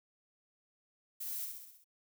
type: noise with echo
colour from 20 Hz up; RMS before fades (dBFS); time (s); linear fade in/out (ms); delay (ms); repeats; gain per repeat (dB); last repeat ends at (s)
violet; -41; 1.2-1.46; 10; 64; 6; -4; 1.844
effects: none